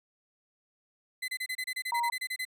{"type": "tone bursts", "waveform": "35% pulse", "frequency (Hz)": 2028, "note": "B6", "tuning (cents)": 45, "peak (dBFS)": -30, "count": 14, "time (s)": [1.22, 2.452], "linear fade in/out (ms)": 10, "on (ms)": 62, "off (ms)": 28}
{"type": "tone", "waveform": "sine", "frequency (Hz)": 945, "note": "A#5", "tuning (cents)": 23, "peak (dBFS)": -27, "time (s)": [1.92, 2.1], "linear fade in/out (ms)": 2}
{"effects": []}